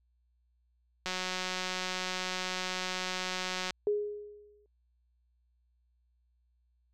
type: click train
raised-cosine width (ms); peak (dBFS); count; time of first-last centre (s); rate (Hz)
0.2; -17; 488; 1.06-3.707; 184
type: tone with exponential decay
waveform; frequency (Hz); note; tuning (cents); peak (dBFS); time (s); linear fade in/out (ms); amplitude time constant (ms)
sine; 415.3; G#4; 0; -24; 3.87-4.66; 1; 170
effects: added 60 Hz sine -69 dBFS peak until 6.93 s